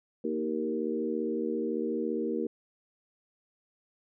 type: harmonic tone with a mistuned harmonic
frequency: 77.78 Hz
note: D#2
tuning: in tune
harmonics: 3 / 4 / 5 / 6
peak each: -34 / -34 / -34 / -34 dBFS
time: 0.24-2.47 s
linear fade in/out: 5 ms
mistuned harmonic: 4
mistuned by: +18 cents
effects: none